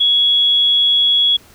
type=tone; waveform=sine; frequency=3350 Hz; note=G#7; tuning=14 cents sharp; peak=-10 dBFS; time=0-1.37 s; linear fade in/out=10 ms; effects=pink hiss -46 dBFS RMS until 1.54 s